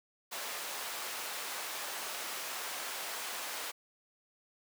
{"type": "high-pass noise", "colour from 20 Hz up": "pink", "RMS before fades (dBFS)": -40, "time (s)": [0.31, 3.72], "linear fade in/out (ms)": 20, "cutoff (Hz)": 720, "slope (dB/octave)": 12, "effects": []}